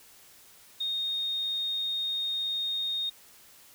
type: tone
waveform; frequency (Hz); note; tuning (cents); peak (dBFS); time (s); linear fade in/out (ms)
sine; 3701; A#7; -13; -28; 0.8-3.1; 10
effects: white hiss -55 dBFS RMS until 3.74 s